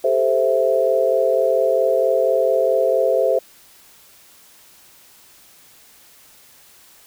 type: chord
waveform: sine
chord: A minor seventh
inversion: third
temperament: equal with one note detuned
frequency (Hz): 395.6 / 440 / 523.3 / 659.3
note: G4 / A4 / C5 / E5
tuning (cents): +16 / 0 / 0 / 0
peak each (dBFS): -23 / -22 / -17 / -20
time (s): 0.04-3.39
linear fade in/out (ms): 5
effects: white hiss -49 dBFS RMS until 7.06 s